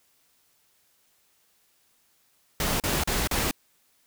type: noise bursts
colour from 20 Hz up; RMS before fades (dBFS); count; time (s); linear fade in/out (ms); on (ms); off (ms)
pink; -26; 4; 2.6-3.511; 2; 200; 37
effects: white hiss -66 dBFS RMS until 4.06 s